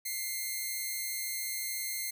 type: tone pair together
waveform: 5% pulse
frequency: 2000 / 2121 Hz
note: B6 / C7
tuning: +21 / +23 cents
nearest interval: minor second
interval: 102 cents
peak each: -32 / -24 dBFS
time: 0.05-2.11 s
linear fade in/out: 10 ms
effects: none